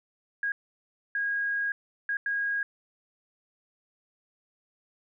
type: tone bursts at uneven times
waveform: sine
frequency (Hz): 1638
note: G#6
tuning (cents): -24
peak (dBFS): -26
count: 4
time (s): 0.43-0.52 / 1.15-1.72 / 2.09-2.17 / 2.26-2.63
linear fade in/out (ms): 2
effects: none